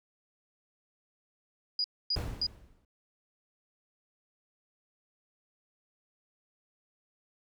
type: tone bursts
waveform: sine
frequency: 4900 Hz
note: D#8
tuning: 27 cents flat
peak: -27 dBFS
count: 3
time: 1.79-2.466 s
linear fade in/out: 2 ms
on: 52 ms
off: 260 ms
type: noise with exponential decay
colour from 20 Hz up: brown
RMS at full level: -30 dBFS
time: 2.16-2.85 s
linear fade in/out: 2 ms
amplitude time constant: 150 ms
effects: none